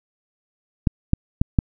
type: clicks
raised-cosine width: 5 ms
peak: -3 dBFS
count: 4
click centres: 0.872 / 1.134 / 1.415 / 1.588 s
effects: none